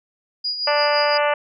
sine tone with tremolo, 4887 Hz, D#8, 32 cents flat, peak -20 dBFS, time 0.44-1.18 s, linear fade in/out 10 ms, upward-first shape sine, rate 5.9 Hz, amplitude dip 55%
harmonic tone, 293.7 Hz, D4, in tune, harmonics 2 / 3 / 4 / 5 / 6 / 7 / 8 / 9 / 10, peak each -19 / -23 / -25 / -27 / -29 / -30 / -31 / -32 / -33 dBFS, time 0.67-1.34 s, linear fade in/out 5 ms
effects none

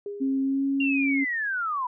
sine tone with exponential decay, 406.6 Hz, G#4, 37 cents flat, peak -29 dBFS, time 0.06-0.89 s, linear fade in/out 2 ms, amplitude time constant 180 ms
sine tone with pitch glide, 269 to 274.7 Hz, C4 to C#4, +48 to -16 cents, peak -22 dBFS, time 0.2-1.25 s, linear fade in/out 20 ms, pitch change +36 cents, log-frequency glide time 0.43-0.65 s
sine linear sweep, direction down, 2794 to 962 Hz, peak -25 dBFS, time 0.8-1.87 s, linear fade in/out 5 ms
effects none

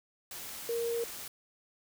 sine tone in noise, 466.5 Hz, A#4, 1 cent sharp, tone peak -30 dBFS, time 0.69-1.04 s, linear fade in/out 2 ms, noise white, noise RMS -43 dBFS, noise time 0.31-1.28 s, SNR +10 dB, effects none

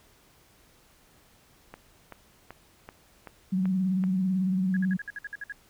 click train, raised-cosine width 0.5 ms, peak -26 dBFS, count 7, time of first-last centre 1.74-4.039 s, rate 2.61 Hz
sine tone with vibrato, 187.1 Hz, F#3, 20 cents sharp, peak -23 dBFS, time 3.52-4.97 s, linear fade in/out 10 ms, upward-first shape sine, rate 18 Hz, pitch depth 55 cents each way
sine tone bursts, 1661.2 Hz, G#6, in tune, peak -33 dBFS, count 10, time 4.74-5.523 s, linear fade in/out 2 ms, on 27 ms, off 57 ms
effects pink hiss -60 dBFS RMS until 5.69 s

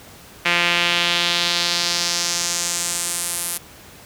sawtooth tone with band-pass filter sweep, 173.4 Hz, F3, 12 cents flat, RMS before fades -21 dBFS, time 0.45-3.58 s, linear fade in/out 10 ms, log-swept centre 2400 to 11000 Hz, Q 2.1, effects pink hiss -43 dBFS RMS until 4.05 s + high-pass 60 Hz 12 dB/octave

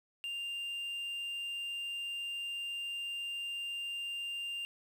triangle tone with quantisation, 2794 Hz, F7, in tune, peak -35 dBFS, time 0.24-4.65 s, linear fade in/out 0 ms, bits 10, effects none

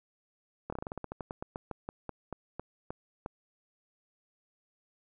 slowing click train, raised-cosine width 1 ms, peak -23 dBFS, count 21, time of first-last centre 0.7-3.261 s, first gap 25 ms, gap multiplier 1.15, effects none

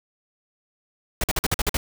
pink noise bursts, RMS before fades -22 dBFS, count 8, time 1.21-1.77 s, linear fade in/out 2 ms, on 28 ms, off 48 ms, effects none

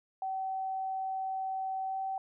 sine tone with pitch glide, 764 to 768.9 Hz, G5 to G5, -45 to -34 cents, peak -32 dBFS, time 0.22-2.18 s, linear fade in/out 2 ms, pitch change +11 cents, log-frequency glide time 1.86-1.98 s, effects none

